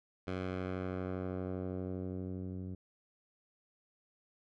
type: tone with low-pass filter sweep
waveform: 10% pulse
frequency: 92.5 Hz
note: F#2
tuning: in tune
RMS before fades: -39 dBFS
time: 0.27-2.75 s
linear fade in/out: 5 ms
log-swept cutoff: 3300 to 200 Hz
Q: 0.73
effects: none